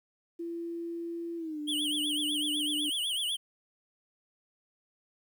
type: tone with pitch glide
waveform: sine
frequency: 338 to 297.7 Hz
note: E4 to D4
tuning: +43 to +24 cents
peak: -34 dBFS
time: 0.39-2.9 s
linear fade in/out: 10 ms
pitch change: -219 cents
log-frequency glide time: 1.37-1.6 s
type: tone with vibrato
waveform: square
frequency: 3136 Hz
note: G7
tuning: in tune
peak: -30 dBFS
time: 1.67-3.37 s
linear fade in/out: 20 ms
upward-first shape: triangle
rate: 8 Hz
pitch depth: 190 cents each way
effects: 11-bit